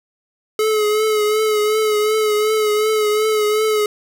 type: tone with vibrato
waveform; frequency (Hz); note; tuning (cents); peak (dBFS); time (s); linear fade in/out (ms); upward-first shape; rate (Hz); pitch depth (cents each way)
square; 427.9; A4; -48; -15; 0.59-3.86; 2; triangle; 2.7; 40
effects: none